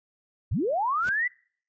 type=linear sweep; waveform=sine; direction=up; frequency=58.5 to 2020 Hz; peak=-23 dBFS; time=0.51-1.28 s; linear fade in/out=10 ms
type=noise with exponential growth; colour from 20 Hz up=pink; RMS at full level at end=-36 dBFS; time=0.96-1.09 s; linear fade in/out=0 ms; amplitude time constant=27 ms
effects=noise-tail reverb RT60 0.5 s tail -25 dB re dry + resampled to 16000 Hz